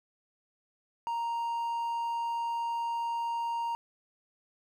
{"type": "tone", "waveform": "triangle", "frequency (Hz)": 932.3, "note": "A#5", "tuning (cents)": 0, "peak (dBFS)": -28, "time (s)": [1.07, 3.75], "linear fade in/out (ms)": 0, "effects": []}